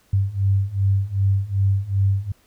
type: beating tone pair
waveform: sine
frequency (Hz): 96.6 / 99.2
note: G2 / G2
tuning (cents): -25 / +21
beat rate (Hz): 2.6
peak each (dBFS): -21 / -19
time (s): 0.13-2.32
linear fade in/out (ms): 5
effects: pink hiss -59 dBFS RMS until 2.46 s